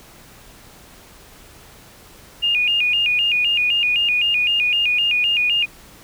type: tone with vibrato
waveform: sine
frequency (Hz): 2637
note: E7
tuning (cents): 0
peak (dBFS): -15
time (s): 2.42-5.66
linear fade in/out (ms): 20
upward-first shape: square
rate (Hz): 3.9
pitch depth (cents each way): 120
effects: pink hiss -45 dBFS RMS until 6.03 s